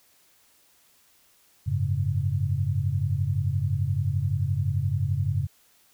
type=chord; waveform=sine; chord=F# suspended second; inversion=none; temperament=just; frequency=92.5 / 104.06 / 138.75 Hz; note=F#2 / G#2 / C#3; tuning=0 / +4 / +2 cents; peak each=-27 dBFS; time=1.66-5.47 s; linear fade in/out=20 ms; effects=white hiss -61 dBFS RMS until 5.93 s